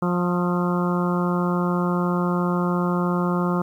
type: harmonic tone with a mistuned harmonic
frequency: 177.2 Hz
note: F3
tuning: 25 cents sharp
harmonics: 1 / 2 / 3 / 4 / 5 / 6 / 7 / 8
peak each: -21 / -27 / -31 / -35 / -33 / -31 / -31 / -36 dBFS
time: 0.02-3.62 s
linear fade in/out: 5 ms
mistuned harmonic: 8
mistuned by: -51 cents
effects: 9-bit